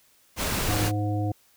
pink noise, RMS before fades -27 dBFS, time 0.36-0.92 s, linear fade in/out 50 ms
harmonic tone, 103.83 Hz, G#2, in tune, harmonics 1 / 3 / 5 / 7, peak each -25 / -30 / -37 / -34 dBFS, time 0.68-1.32 s, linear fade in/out 5 ms
effects white hiss -61 dBFS RMS until 1.56 s

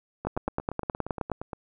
two click trains, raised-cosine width 1 ms, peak -13 / -20 dBFS, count 11 / 12, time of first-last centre 0.27-1.317 / 0.25-1.532 s, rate 9.55 / 8.58 Hz, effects none

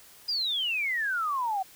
sine exponential sweep, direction down, 5000 to 740 Hz, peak -26 dBFS, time 0.28-1.63 s, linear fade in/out 10 ms, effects white hiss -53 dBFS RMS until 1.75 s

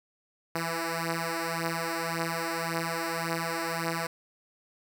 5% pulse beating tone pair, 164.81 / 166.61 Hz, E3 / E3, 0 / +19 cents, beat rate 1.8 Hz, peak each -22 / -20 dBFS, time 0.55-4.07 s, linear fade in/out 5 ms, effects none

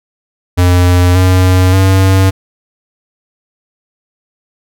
square tone with pitch steps, 89.3 / 92.29 / 95.38 Hz, F2 / F#2 / G2, +39 / -4 / -47 cents, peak -6 dBFS, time 0.57-2.31 s, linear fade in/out 20 ms, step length 580 ms, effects none

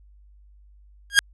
sawtooth tone with exponential growth, 1626 Hz, G#6, 37 cents flat, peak -4 dBFS, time 1.1-1.19 s, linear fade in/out 0 ms, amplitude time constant 18 ms, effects added 50 Hz sine -49 dBFS peak until 1.33 s + resampled to 24000 Hz

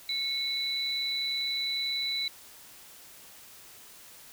sine tone pair together, 2200 / 3969 Hz, C#7 / B7, -14 / +8 cents, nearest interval minor seventh, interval 1022 cents, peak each -36 / -29 dBFS, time 0.09-2.28 s, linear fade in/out 2 ms, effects white hiss -51 dBFS RMS until 4.32 s

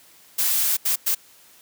blue noise bursts at uneven times, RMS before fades -21 dBFS, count 3, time 0.38-0.77 / 0.85-0.96 / 1.06-1.15 s, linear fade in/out 10 ms, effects white hiss -52 dBFS RMS until 1.61 s + high-pass 80 Hz 12 dB/octave

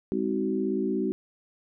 sine tone cluster, 203 / 260.8 / 317.5 / 375.9 Hz, G#3 / C4 / D#4 / F#4, -39 / -5 / +35 / +27 cents, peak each -30 / -31 / -31 / -29 dBFS, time 0.12-1.12 s, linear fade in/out 0 ms, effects none

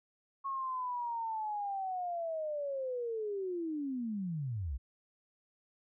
sine linear sweep, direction down, 1100 to 56.4 Hz, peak -34 dBFS, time 0.44-4.78 s, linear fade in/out 20 ms, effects none

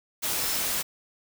sine tone in noise, 5274 Hz, E8, in tune, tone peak -37 dBFS, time 0.39-0.59 s, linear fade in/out 20 ms, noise white, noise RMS -28 dBFS, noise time 0.22-0.83 s, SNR -12 dB, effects none

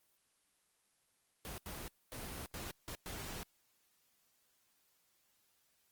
pink noise bursts at uneven times, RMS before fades -45 dBFS, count 6, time 1.45-1.58 / 1.66-1.88 / 2.12-2.46 / 2.54-2.71 / 2.88-2.95 / 3.06-3.43 s, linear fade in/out 0 ms, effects white hiss -75 dBFS RMS until 5.91 s + Opus 24 kbps

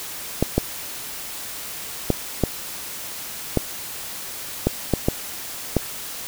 clicks, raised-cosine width 2 ms, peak -3 dBFS, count 9, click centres 0.426 / 0.58 / 2.103 / 2.437 / 3.573 / 4.67 / 4.937 / 5.085 / 5.767 s, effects white hiss -33 dBFS RMS until 6.27 s

